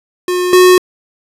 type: tone pair in turn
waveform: square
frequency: 360.5 / 365.1 Hz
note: F#4 / F#4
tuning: -45 / -23 cents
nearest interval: unison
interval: 22 cents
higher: second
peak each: -13 / -4 dBFS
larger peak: second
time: 0.28-0.53 / 0.53-0.78 s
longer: neither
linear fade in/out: 2 ms
effects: resampled to 32000 Hz